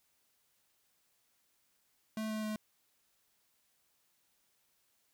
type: tone with pitch steps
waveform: square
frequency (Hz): 218.1 / 216.3 / 214.6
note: A3 / A3 / A3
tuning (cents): -15 / -29 / -43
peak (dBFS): -36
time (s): 2.17-2.56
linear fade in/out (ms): 2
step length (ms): 130
effects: white hiss -75 dBFS RMS until 5.13 s